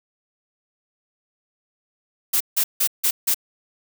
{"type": "noise bursts", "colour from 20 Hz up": "blue", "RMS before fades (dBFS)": -19, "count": 5, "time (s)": [2.33, 3.345], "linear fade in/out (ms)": 10, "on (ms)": 75, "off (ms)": 160, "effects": []}